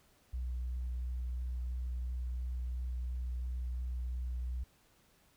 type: tone with vibrato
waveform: sine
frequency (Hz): 61.74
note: B1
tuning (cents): 0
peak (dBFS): -33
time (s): 0.33-4.64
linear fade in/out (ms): 10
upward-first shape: sine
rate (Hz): 2.9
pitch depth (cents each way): 10
effects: tanh soft clip ceiling -32 dBFS + pink hiss -68 dBFS RMS until 5.36 s

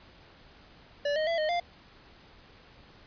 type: tone with pitch steps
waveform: square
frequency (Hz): 578 / 622 / 670 / 617 / 697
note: D5 / D#5 / E5 / D#5 / F5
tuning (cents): -28 / -1 / +28 / -15 / -4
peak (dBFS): -27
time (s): 1.05-1.6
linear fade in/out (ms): 5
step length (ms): 110
effects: pink hiss -55 dBFS RMS until 3.06 s + resampled to 11025 Hz

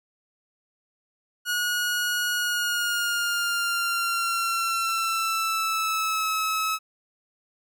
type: tone with pitch glide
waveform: sawtooth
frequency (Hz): 1450 to 1291.8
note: F#6 to E6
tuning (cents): -35 to -35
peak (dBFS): -20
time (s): 1.45-6.79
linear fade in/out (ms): 50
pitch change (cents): -200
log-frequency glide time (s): 2.35-6.3
effects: none

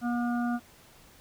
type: harmonic tone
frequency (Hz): 240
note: B3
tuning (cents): -49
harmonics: 1 / 3 / 5 / 6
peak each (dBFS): -27 / -35 / -41 / -39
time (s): 0.01-0.6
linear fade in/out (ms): 50
effects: pink hiss -56 dBFS RMS until 1.2 s

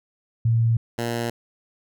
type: tone pair in turn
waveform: sine / 10% pulse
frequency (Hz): 114.8 / 117.55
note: A#2 / A#2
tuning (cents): -26 / +15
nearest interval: unison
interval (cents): 41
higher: second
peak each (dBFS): -16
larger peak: neither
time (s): 0.45-0.77 / 0.98-1.3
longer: neither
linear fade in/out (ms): 5
effects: none

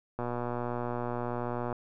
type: click train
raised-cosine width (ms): 1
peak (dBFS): -20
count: 187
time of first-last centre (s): 0.19-1.727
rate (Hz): 121
effects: none

